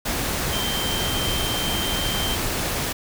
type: tone in noise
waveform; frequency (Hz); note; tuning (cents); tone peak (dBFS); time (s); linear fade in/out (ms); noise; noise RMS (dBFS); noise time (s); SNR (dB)
sine; 3136; G7; 0; -27; 0.52-2.36; 10; pink; -25; 0.05-2.93; -5
effects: none